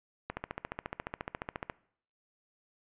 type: click train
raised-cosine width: 0.5 ms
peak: -20 dBFS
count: 21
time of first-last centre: 0.3-1.699 s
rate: 14.3 Hz
effects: noise-tail reverb RT60 0.6 s tail -21 dB re dry + resampled to 8000 Hz